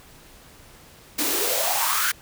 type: noise with high-pass filter sweep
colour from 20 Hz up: white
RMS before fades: -23 dBFS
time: 1.18-2.12 s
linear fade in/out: 10 ms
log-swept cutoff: 260 to 1600 Hz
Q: 5.8
effects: pink hiss -49 dBFS RMS until 2.21 s